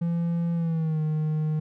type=tone with pitch glide; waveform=triangle; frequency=169.6 to 154.63 Hz; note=E3 to D#3; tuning=+50 to -10 cents; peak=-21 dBFS; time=0.01-1.6 s; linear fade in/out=10 ms; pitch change=-160 cents; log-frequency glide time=0.54-1.01 s; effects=none